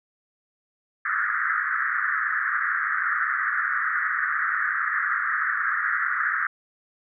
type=band-pass noise; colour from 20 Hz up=white; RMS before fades=-25 dBFS; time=1.05-6.47 s; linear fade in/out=5 ms; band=1200 to 1900 Hz; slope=96 dB/octave; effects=none

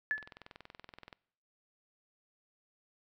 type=tone with exponential decay; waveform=sine; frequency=1724 Hz; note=A6; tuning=36 cents flat; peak=-26 dBFS; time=0.11-0.3 s; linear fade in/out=0 ms; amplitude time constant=41 ms
type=click train; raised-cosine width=0.3 ms; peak=-32 dBFS; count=21; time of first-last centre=0.18-1.128 s; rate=21.1 Hz
effects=noise-tail reverb RT60 0.7 s tail -24 dB re dry

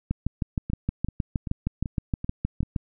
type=two click trains; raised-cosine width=5 ms; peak=-18 / -12 dBFS; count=6 / 18; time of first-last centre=0.7-2.631 / 0.11-2.762 s; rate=2.59 / 6.41 Hz; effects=none

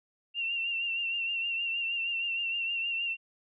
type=tone with vibrato; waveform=sine; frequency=2747 Hz; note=F7; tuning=29 cents flat; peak=-29 dBFS; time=0.34-3.17 s; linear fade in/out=50 ms; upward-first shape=triangle; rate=6.4 Hz; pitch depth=51 cents each way; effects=none

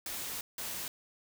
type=noise bursts at uneven times; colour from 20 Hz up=white; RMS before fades=-39 dBFS; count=2; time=0.06-0.41 / 0.58-0.88 s; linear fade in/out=2 ms; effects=none

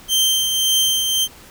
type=tone with tremolo; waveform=sawtooth; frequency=3136 Hz; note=G7; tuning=in tune; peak=-10 dBFS; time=0.08-1.28 s; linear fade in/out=50 ms; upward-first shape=triangle; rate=1.8 Hz; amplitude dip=45%; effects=pink hiss -43 dBFS RMS until 1.5 s

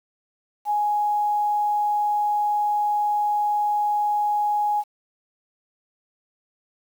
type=tone with quantisation; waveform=sine; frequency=833 Hz; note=G#5; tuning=5 cents sharp; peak=-19 dBFS; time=0.65-4.84 s; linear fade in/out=50 ms; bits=8; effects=none

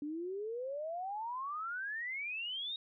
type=exponential sweep; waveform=sine; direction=up; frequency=286.5 to 3798 Hz; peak=-37 dBFS; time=0.02-2.76 s; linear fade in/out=2 ms; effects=none

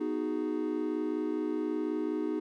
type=chord; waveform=triangle; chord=G# minor seventh; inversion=first; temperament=equal; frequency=246.9 / 311.1 / 370 / 415.3 Hz; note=B3 / D#4 / F#4 / G#4; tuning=0 / 0 / 0 / 0 cents; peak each=-36 / -30 / -35 / -35 dBFS; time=0-2.4 s; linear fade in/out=10 ms; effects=none

